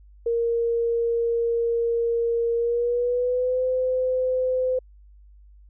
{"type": "tone with pitch glide", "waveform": "sine", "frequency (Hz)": [466.2, 511.3], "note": ["A#4", "C5"], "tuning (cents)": [0, -40], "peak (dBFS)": -20, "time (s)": [0.26, 4.79], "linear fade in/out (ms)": 5, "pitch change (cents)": 160, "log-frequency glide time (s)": [2.55, 3.64], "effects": ["added 50 Hz sine -47 dBFS peak until 5.69 s"]}